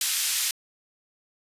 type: band-pass noise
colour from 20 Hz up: white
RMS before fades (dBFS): -26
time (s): 0.01-0.51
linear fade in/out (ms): 2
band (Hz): 2300 to 11000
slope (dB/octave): 12
effects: resampled to 32000 Hz